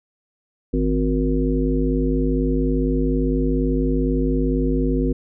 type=harmonic tone with a mistuned harmonic; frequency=52.1 Hz; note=G#1; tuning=6 cents sharp; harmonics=1 / 3 / 5 / 7 / 9; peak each=-21 / -26 / -21 / -26 / -27 dBFS; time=0.73-5.13 s; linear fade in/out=10 ms; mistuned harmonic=3; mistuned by=+71 cents; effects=none